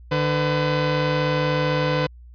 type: tone pair together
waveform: sawtooth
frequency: 149.36 / 504 Hz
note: D3 / B4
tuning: +30 / +35 cents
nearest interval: octave + major sixth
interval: 2105 cents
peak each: -18 dBFS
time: 0.11-2.07 s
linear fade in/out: 10 ms
effects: added 60 Hz sine -41 dBFS peak until 2.34 s + resampled to 11025 Hz